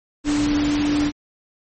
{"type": "tone in noise", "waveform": "sine", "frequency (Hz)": 293.7, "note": "D4", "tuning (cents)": 0, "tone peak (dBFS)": -17, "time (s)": [0.24, 1.12], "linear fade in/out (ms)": 50, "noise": "pink", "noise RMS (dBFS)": -27, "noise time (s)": [0.24, 1.12], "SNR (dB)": 7, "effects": ["MP3 32 kbps"]}